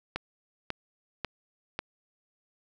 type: click train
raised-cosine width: 0.3 ms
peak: -15 dBFS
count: 4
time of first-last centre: 0.16-1.79 s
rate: 1.84 Hz
effects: none